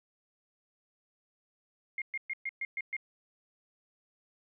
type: tone bursts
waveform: sine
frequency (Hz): 2129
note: C7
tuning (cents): +30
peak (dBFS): -32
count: 7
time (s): 1.98-2.966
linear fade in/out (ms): 2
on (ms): 38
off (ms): 120
effects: none